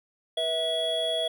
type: tone cluster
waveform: triangle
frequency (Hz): 487.8 / 651 / 3346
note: B4 / E5 / G#7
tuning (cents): -21 / -22 / +12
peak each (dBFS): -33 / -26 / -27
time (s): 0.37-1.28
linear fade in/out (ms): 5
effects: none